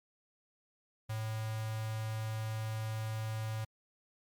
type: tone with notch filter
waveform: square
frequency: 110 Hz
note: A2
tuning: in tune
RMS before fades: -37 dBFS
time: 1.09-3.65 s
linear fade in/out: 10 ms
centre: 340 Hz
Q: 2
effects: MP3 96 kbps